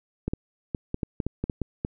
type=clicks; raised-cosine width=3 ms; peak=-14 dBFS; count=11; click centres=0.28 / 0.335 / 0.748 / 0.944 / 1.032 / 1.202 / 1.266 / 1.44 / 1.498 / 1.617 / 1.849 s; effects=none